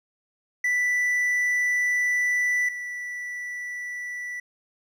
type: tone pair in turn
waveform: triangle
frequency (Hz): 1975.5 / 1964.2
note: B6 / B6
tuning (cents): 0 / -10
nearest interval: unison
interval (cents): 10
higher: first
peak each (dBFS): -19 / -29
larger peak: first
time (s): 0.64-2.69 / 2.69-4.4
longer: first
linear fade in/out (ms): 5
effects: none